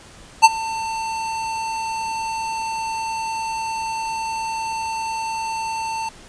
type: tone with ADSR envelope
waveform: square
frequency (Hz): 895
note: A5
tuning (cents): +29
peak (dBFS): -4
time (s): 0.42-6.09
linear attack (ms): 27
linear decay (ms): 33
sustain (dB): -20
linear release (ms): 5
effects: pink hiss -44 dBFS RMS until 6.28 s + resampled to 22050 Hz